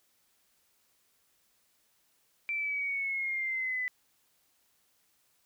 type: exponential sweep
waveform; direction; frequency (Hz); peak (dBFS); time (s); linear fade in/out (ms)
sine; down; 2349 to 1992; -30; 2.49-3.88; 0
effects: white hiss -71 dBFS RMS until 5.45 s